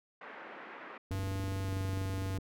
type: band-pass noise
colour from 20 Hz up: white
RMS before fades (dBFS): -48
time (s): 0.21-0.98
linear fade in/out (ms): 5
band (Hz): 230 to 2000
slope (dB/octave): 24
type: click train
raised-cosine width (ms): 3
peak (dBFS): -30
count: 32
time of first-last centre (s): 1.11-2.386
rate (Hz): 24.3
type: tone with pitch glide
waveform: square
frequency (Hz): 96.4 to 95.68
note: G2 to G2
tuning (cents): -28 to -41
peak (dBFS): -34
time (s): 1.11-2.38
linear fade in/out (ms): 5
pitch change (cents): -13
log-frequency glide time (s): 1.63-1.7
effects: none